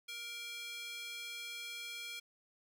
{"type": "tone with high-pass filter", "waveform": "square", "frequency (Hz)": 469.9, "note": "A#4", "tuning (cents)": 14, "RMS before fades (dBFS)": -45, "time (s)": [0.08, 2.2], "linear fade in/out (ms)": 10, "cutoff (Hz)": 2700, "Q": 2.4, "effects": []}